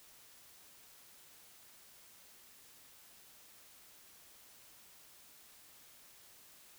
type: silence
effects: white hiss -60 dBFS RMS until 6.78 s